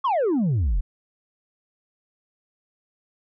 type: exponential sweep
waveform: sine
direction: down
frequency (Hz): 1155 to 36.95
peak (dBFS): -16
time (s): 0.04-0.81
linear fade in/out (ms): 10
effects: tanh soft clip ceiling -18 dBFS